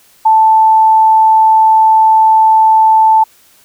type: tone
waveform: sine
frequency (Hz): 880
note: A5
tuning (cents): 0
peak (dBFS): -4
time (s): 0.25-3.24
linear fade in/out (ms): 10
effects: white hiss -47 dBFS RMS until 3.64 s